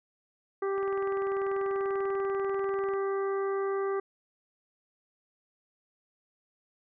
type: harmonic tone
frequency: 392.1 Hz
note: G4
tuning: in tune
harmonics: 1 / 2 / 3 / 4 / 5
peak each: -28 / -41 / -37 / -46 / -47 dBFS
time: 0.62-4 s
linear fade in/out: 5 ms
type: click train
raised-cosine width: 0.5 ms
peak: -30 dBFS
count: 45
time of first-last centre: 0.78-2.937 s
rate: 20.4 Hz
effects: none